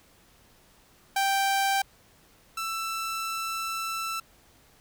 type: tone pair in turn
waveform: sawtooth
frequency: 784 / 1329.6 Hz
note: G5 / E6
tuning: 0 / +15 cents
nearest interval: major sixth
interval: 915 cents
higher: second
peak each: -19 / -26 dBFS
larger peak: first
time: 1.16-1.82 / 2.57-4.2 s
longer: second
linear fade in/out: 5 ms
effects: pink hiss -59 dBFS RMS until 4.8 s